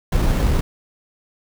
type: noise with sample-and-hold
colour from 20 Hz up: brown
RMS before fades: -17 dBFS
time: 0.12-0.61 s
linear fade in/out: 5 ms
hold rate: 4900 Hz
effects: none